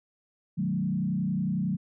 sine tone with frequency modulation, 185 Hz, F#3, in tune, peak -25 dBFS, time 0.57-1.77 s, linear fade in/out 20 ms, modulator 31 Hz, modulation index 1.2, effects none

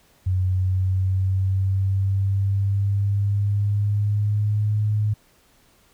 sine tone with pitch glide, 92.6 to 105.76 Hz, F#2 to G#2, +2 to +32 cents, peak -18 dBFS, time 0.26-5.14 s, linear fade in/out 10 ms, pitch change +230 cents, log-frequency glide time 0.47-4.78 s, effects pink hiss -58 dBFS RMS until 5.93 s

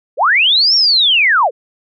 sine linear two-way sweep, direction up then down, 412.1 to 5588 to 412.1 Hz, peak -8 dBFS, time 0.17-1.51 s, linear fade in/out 50 ms, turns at 0.75 s, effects none

